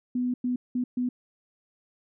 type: tone bursts at uneven times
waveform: sine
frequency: 248.2 Hz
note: B3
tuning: 9 cents sharp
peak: -24 dBFS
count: 4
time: 0.15-0.34 / 0.44-0.56 / 0.75-0.84 / 0.97-1.09 s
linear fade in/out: 5 ms
effects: none